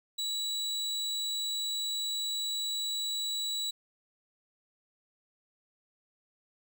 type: tone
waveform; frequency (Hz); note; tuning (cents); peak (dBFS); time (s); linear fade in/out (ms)
35% pulse; 3915; B7; -16; -29; 0.18-3.71; 10
effects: none